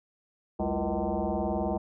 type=tone with frequency modulation; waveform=sine; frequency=215 Hz; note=A3; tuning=40 cents flat; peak=-26 dBFS; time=0.59-1.78 s; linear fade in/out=10 ms; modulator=137 Hz; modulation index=4.6; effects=none